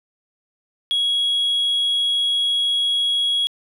sine tone, 3322 Hz, G#7, in tune, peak -15 dBFS, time 0.91-3.47 s, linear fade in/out 0 ms, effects tanh soft clip ceiling -15 dBFS + 9-bit

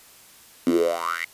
10% pulse tone with high-pass filter sweep, 84.2 Hz, E2, 37 cents sharp, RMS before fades -23 dBFS, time 0.67-1.25 s, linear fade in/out 0 ms, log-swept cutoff 250 to 2200 Hz, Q 9.4, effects white hiss -50 dBFS RMS until 1.33 s + resampled to 32000 Hz

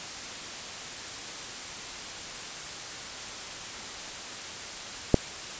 click, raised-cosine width 2 ms, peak -3 dBFS, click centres 5.143 s, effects white hiss -38 dBFS RMS until 5.59 s + resampled to 16000 Hz

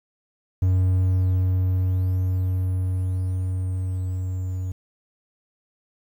triangle tone with level ramp, 92.5 Hz, F#2, in tune, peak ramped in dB -14 to -23 dBFS, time 0.62-4.72 s, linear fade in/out 5 ms, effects 9-bit

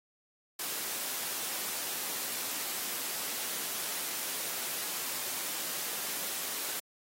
white noise, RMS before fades -36 dBFS, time 0.59-6.8 s, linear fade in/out 5 ms, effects high-pass 200 Hz 12 dB/octave + AAC 48 kbps

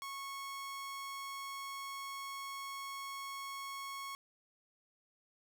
sawtooth tone, 1100 Hz, C#6, 14 cents flat, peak -38 dBFS, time 0.02-4.15 s, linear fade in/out 0 ms, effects none

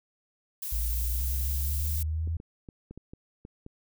violet noise, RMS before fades -35 dBFS, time 0.62-2.03 s, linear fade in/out 5 ms
sine linear sweep, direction up, 54.6 to 83.1 Hz, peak -27 dBFS, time 0.72-2.37 s, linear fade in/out 5 ms
clicks, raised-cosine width 3 ms, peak -30 dBFS, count 8, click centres 2.275 / 2.401 / 2.688 / 2.91 / 2.976 / 3.135 / 3.451 / 3.664 s
effects none

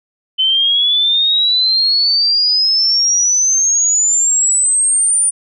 sine exponential sweep, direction up, 3046 to 9397 Hz, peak -10 dBFS, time 0.38-5.31 s, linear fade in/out 20 ms, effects none

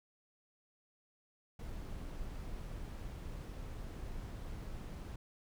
brown noise, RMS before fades -44 dBFS, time 1.59-5.16 s, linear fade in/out 5 ms, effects none

